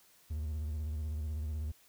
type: tone with vibrato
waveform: triangle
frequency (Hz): 76.4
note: D#2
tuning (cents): -31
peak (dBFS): -32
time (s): 0.3-1.72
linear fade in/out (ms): 10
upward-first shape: square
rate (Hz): 16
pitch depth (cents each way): 66
effects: white hiss -64 dBFS RMS until 1.88 s